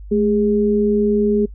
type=tone pair together; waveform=sine; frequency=214.7 / 410.5 Hz; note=A3 / G#4; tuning=-42 / -20 cents; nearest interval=major seventh; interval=1122 cents; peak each=-16 dBFS; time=0.11-1.46 s; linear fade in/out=10 ms; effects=noise-tail reverb RT60 0.1 s tail -25 dB re dry + added 50 Hz sine -32 dBFS peak until 1.54 s